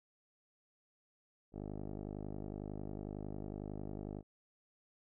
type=tone with low-pass filter; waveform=10% pulse; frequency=51 Hz; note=G#1; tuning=31 cents flat; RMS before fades=-44 dBFS; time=1.52-4.23 s; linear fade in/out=50 ms; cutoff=510 Hz; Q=3; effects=none